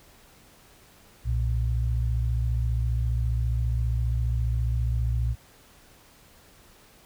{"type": "tone pair together", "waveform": "sine", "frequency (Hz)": [61.73, 116.54], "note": ["B1", "A#2"], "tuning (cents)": [0, 0], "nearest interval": "major seventh", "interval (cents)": 1100, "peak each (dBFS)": [-24, -27], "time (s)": [1.24, 5.36], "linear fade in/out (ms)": 50, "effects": ["pink hiss -55 dBFS RMS until 7.05 s"]}